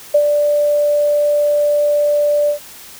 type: tone with ADSR envelope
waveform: sine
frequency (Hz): 587.3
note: D5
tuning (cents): 0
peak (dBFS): -6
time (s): 0.14-2.59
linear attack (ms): 9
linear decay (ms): 66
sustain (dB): -5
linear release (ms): 100
effects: white hiss -37 dBFS RMS until 2.99 s